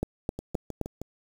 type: two click trains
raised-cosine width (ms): 2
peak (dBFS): -14 / -22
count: 4 / 5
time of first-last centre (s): 0.03-0.813 / 0.39-1.016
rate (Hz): 3.83 / 6.39
effects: 7-bit